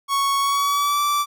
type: tone with pitch glide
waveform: 45% pulse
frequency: 1108.7 to 1164.5 Hz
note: C#6 to D6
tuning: 0 to -15 cents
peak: -18 dBFS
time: 0.08-1.26 s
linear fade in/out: 50 ms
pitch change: +85 cents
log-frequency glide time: 0.39-1.02 s
effects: none